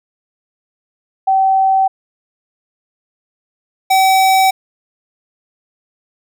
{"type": "tone pair in turn", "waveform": ["sine", "square"], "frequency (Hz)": [769, 764.1], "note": ["G5", "G5"], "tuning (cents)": [-33, -44], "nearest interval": "unison", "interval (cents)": 11, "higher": "first", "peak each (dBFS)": -9, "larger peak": "neither", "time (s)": [[1.27, 1.88], [3.9, 4.51]], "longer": "neither", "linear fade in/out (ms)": 10, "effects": []}